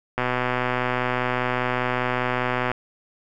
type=click train; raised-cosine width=0.5 ms; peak=-8 dBFS; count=318; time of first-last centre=0.18-2.716 s; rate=125 Hz; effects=none